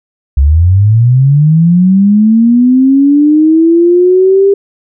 sine linear sweep, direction up, 65 to 400.5 Hz, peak -3 dBFS, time 0.37-4.54 s, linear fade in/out 5 ms, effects none

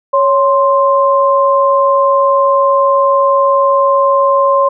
sine tone pair together, 555.2 / 1048 Hz, C#5 / C6, +3 / +2 cents, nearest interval major seventh, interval 1099 cents, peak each -10 dBFS, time 0.13-4.69 s, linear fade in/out 10 ms, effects none

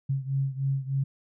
sine beating tone pair, 135.1 / 138.4 Hz, C#3 / C#3, -44 / -2 cents, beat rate 3.3 Hz, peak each -27 / -30 dBFS, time 0.09-1.04 s, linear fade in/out 10 ms, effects none

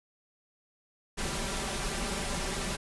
pink noise with comb filter, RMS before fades -33 dBFS, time 1.17-2.77 s, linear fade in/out 20 ms, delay 5.1 ms, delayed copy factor +0.6, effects resampled to 24000 Hz

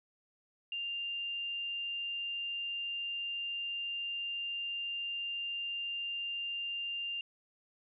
sine tone, 2794 Hz, F7, in tune, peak -35 dBFS, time 0.72-7.21 s, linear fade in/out 2 ms, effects none

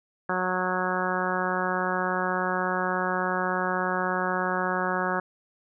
harmonic tone, 183.4 Hz, F#3, 15 cents flat, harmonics 1 / 2 / 3 / 4 / 5 / 6 / 7 / 8 / 9, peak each -33 / -33 / -33 / -33 / -33 / -33 / -33 / -33 / -33 dBFS, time 0.29-5.2 s, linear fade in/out 5 ms, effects none

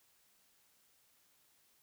silence, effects white hiss -71 dBFS RMS until 1.82 s

